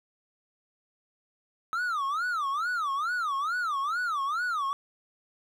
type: tone with vibrato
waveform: triangle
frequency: 1268 Hz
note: D#6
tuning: 32 cents sharp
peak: -25 dBFS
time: 1.73-4.73 s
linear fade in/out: 0 ms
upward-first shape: sine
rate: 2.3 Hz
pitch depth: 270 cents each way
effects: none